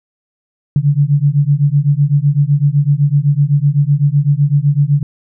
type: beating tone pair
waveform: sine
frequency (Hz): 140 / 147.9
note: C#3 / D3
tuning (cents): +18 / +13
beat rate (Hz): 7.9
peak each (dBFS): -12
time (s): 0.76-5.03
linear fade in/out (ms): 2
effects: none